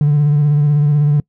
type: tone with vibrato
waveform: triangle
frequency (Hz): 147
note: D3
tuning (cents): +2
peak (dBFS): -6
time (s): 0.01-1.2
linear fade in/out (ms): 2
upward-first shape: sine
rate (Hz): 16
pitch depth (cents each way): 38
effects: noise-tail reverb RT60 0.1 s tail -26 dB re dry + tanh soft clip ceiling -5 dBFS